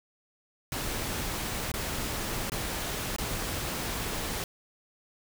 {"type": "noise with dropouts", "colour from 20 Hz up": "pink", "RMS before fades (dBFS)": -33, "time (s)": [0.72, 4.44], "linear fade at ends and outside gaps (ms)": 1, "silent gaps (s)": [[1.717, 1.739], [2.498, 2.519], [3.163, 3.184]], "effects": []}